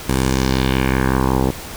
10% pulse tone with low-pass filter sweep, 65.41 Hz, C2, in tune, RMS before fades -17 dBFS, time 0.08-1.51 s, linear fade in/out 10 ms, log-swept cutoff 12000 to 640 Hz, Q 2.1, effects pink hiss -32 dBFS RMS until 1.76 s

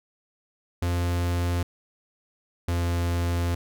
45% pulse tone pair in turn, 87.31 / 86.26 Hz, F2 / F2, 0 / -21 cents, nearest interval unison, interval 21 cents, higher first, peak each -23 dBFS, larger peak neither, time 0.82-1.63 / 2.68-3.55 s, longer second, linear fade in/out 5 ms, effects none

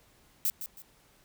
violet noise with echo, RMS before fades -28 dBFS, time 0.45-0.5 s, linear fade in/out 0 ms, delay 160 ms, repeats 2, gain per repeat -10 dB, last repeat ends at 0.82 s, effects pink hiss -63 dBFS RMS until 1.24 s

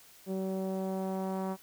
sawtooth tone with low-pass filter sweep, 190 Hz, F#3, 46 cents sharp, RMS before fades -34 dBFS, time 0.26-1.57 s, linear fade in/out 50 ms, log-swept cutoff 480 to 1000 Hz, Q 1.8, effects white hiss -57 dBFS RMS until 1.62 s

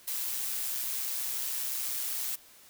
blue noise with amplitude modulation, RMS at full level -32 dBFS, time 0.07-2.36 s, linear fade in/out 10 ms, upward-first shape sine, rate 128 Hz, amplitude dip 35%, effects white hiss -56 dBFS RMS until 2.69 s

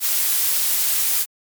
blue noise, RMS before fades -19 dBFS, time 0-1.26 s, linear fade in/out 50 ms, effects MP3 96 kbps

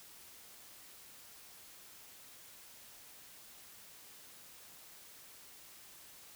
silence, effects white hiss -56 dBFS RMS until 6.35 s

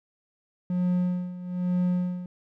triangle tone with tremolo, 179.6 Hz, F3, 49 cents sharp, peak -19 dBFS, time 0.7-2.26 s, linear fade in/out 2 ms, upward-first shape sine, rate 1.1 Hz, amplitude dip 80%, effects none

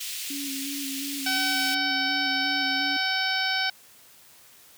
pink high-pass noise, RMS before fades -34 dBFS, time 0-1.75 s, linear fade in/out 10 ms, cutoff 2500 Hz, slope 24 dB/octave
sine tone with vibrato, 277.2 Hz, C#4, in tune, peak -33 dBFS, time 0.3-2.97 s, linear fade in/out 5 ms, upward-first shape square, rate 2.8 Hz, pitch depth 29 cents each way
harmonic tone, 760 Hz, F#5, 46 cents sharp, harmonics 1 / 2 / 3 / 4 / 5 / 6 / 7, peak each -32 / -28 / -31 / -33 / -33 / -33 / -31 dBFS, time 1.26-3.7 s, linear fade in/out 5 ms
effects white hiss -53 dBFS RMS until 4.77 s + high-pass 60 Hz 12 dB/octave

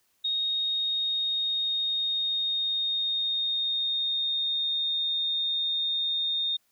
sine tone with pitch glide, 3729 to 3669 Hz, A#7 to A#7, 0 to -28 cents, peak -25 dBFS, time 0.24-6.57 s, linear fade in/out 10 ms, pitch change -28 cents, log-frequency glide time 0.44-5.15 s, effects white hiss -70 dBFS RMS until 6.71 s

